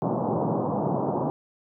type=band-pass noise; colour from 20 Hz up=pink; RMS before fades=-26 dBFS; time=0.02-1.3 s; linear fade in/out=0 ms; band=120 to 1000 Hz; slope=48 dB/octave; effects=none